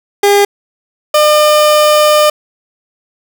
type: tone pair in turn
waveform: 30% pulse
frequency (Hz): 404.8 / 602.8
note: G#4 / D5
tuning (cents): -44 / +45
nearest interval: perfect fifth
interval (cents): 689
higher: second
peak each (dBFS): -3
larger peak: neither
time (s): 0.23-0.45 / 1.14-2.3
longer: second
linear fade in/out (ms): 5
effects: none